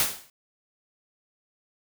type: noise with exponential decay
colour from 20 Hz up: white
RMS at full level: -20 dBFS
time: 0-0.3 s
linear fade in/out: 1 ms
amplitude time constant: 64 ms
effects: none